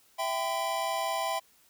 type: chord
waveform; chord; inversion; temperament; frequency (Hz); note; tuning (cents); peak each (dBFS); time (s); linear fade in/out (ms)
square; E minor; none; equal with one note detuned; 659.3 / 784 / 1013.8; E5 / G5 / B5; 0 / 0 / +45; -34; 0.18-1.4; 20
effects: white hiss -63 dBFS RMS until 1.69 s